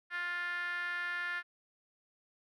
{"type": "tone with band-pass filter", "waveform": "5% pulse", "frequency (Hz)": 351.3, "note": "F4", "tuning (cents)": 10, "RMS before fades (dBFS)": -37, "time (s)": [0.1, 1.43], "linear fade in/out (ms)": 50, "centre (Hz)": 1600, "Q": 8.8, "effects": []}